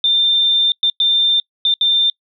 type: tone bursts at uneven times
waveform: sine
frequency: 3589 Hz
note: A7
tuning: 34 cents sharp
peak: -11 dBFS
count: 5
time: 0.04-0.72 / 0.83-0.9 / 1-1.4 / 1.65-1.74 / 1.81-2.1 s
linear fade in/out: 2 ms
effects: noise-tail reverb RT60 0.1 s tail -25 dB re dry